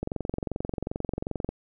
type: click train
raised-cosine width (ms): 2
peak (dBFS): -16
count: 34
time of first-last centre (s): 0.03-1.49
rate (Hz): 22.6
effects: none